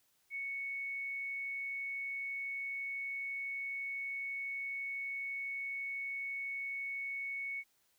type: tone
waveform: sine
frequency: 2217 Hz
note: C#7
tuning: in tune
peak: -37 dBFS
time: 0.3-7.64 s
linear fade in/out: 50 ms
effects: white hiss -74 dBFS RMS until 7.98 s